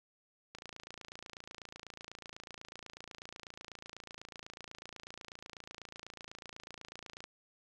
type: click train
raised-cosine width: 0.2 ms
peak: -29 dBFS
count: 189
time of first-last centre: 0.55-7.24 s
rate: 28.1 Hz
effects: none